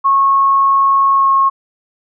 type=tone with pitch glide; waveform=sine; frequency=1095 to 1086.8 Hz; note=C#6 to C#6; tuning=-22 to -35 cents; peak=-8 dBFS; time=0.04-1.5 s; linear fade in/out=20 ms; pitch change=-13 cents; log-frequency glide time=1.14-1.29 s; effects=none